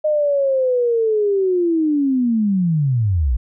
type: linear sweep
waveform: sine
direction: down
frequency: 617 to 52.8 Hz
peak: -14 dBFS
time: 0.04-3.37 s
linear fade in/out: 10 ms
effects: none